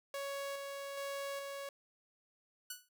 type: tone with tremolo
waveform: sawtooth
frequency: 557 Hz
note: C#5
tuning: 8 cents sharp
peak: -35 dBFS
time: 0.14-1.69 s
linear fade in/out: 2 ms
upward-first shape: square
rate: 1.2 Hz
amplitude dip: 30%
type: tone with exponential decay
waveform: 5% pulse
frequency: 1479 Hz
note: F#6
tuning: 1 cent flat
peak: -28 dBFS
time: 2.7-2.89 s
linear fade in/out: 5 ms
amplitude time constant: 40 ms
effects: none